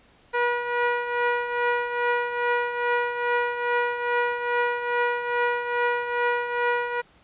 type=tone with tremolo; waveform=15% pulse; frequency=482.8 Hz; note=B4; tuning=39 cents flat; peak=-13 dBFS; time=0.33-7.02 s; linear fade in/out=20 ms; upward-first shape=triangle; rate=2.4 Hz; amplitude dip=65%; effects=pink hiss -57 dBFS RMS until 7.23 s + resampled to 8000 Hz